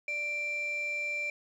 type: tone pair together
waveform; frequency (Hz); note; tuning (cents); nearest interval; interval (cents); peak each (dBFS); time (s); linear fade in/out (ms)
sine; 589 / 2356; D5 / D7; +5 / +5; 2 octaves; 2400; -40 / -29; 0.08-1.3; 2
effects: tanh soft clip ceiling -29 dBFS + 11-bit